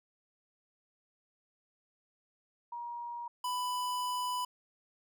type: tone pair in turn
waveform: sine / square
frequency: 950 / 994.1 Hz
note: A#5 / B5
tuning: +33 / +11 cents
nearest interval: minor second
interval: 78 cents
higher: second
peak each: -38 / -33 dBFS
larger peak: second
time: 2.72-3.28 / 3.44-4.45 s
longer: second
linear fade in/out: 5 ms
effects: none